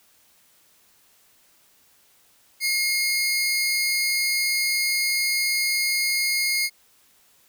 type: tone pair together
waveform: sawtooth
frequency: 2153 / 4833 Hz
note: C7 / D8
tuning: +49 / +49 cents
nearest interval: octave + major second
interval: 1400 cents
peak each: -19 / -23 dBFS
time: 2.6-6.7 s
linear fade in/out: 50 ms
effects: white hiss -59 dBFS RMS until 7.48 s